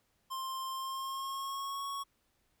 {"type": "tone with pitch glide", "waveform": "square", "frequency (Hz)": [1053, 1108.5], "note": ["C6", "C#6"], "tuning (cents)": [11, 0], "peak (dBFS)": -37, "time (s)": [0.3, 2.04], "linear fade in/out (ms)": 20, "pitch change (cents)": 89, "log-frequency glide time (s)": [0.69, 1.85], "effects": ["pink hiss -75 dBFS RMS until 2.6 s"]}